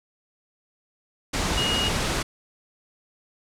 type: tone in noise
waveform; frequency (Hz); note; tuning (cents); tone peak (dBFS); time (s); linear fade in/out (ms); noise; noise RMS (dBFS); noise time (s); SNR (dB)
sine; 2873; F7; +48; -24; 1.57-1.89; 10; pink; -25; 1.33-2.23; -2
effects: low-pass 8000 Hz 12 dB/octave